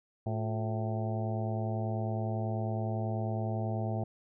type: harmonic tone with a mistuned harmonic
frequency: 110 Hz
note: A2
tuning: in tune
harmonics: 1 / 2 / 3 / 4 / 5 / 6 / 7 / 8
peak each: -32 / -38 / -42 / -45 / -45 / -40 / -42 / -52 dBFS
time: 0.26-4.04 s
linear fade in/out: 5 ms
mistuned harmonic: 3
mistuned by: +110 cents
effects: none